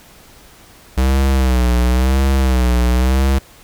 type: tone with vibrato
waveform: square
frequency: 63.9 Hz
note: C2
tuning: 40 cents flat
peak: -12 dBFS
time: 0.97-3.39 s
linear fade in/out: 10 ms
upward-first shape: sine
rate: 0.96 Hz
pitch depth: 91 cents each way
effects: pink hiss -44 dBFS RMS until 3.63 s